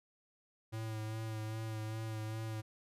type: tone with vibrato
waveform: square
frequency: 110 Hz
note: A2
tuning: in tune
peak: -39 dBFS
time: 0.72-2.62 s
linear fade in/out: 20 ms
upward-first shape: sine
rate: 2.5 Hz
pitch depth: 25 cents each way
effects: resampled to 32000 Hz